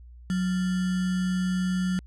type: tone with sample-and-hold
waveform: sine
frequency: 183.7 Hz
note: F#3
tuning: 12 cents flat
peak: -23 dBFS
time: 0.3-1.99 s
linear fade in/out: 0 ms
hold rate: 1575 Hz
effects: added 60 Hz sine -44 dBFS peak until 2.06 s + resampled to 24000 Hz